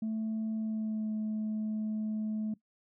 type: tone with pitch glide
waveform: sine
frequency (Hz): 220 to 215.7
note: A3 to A3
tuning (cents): 0 to -34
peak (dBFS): -29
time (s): 0.02-2.54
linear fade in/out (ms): 5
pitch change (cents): -34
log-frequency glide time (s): 0.54-1.12
effects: noise-tail reverb RT60 0.1 s tail -18 dB re dry + tanh soft clip ceiling -29 dBFS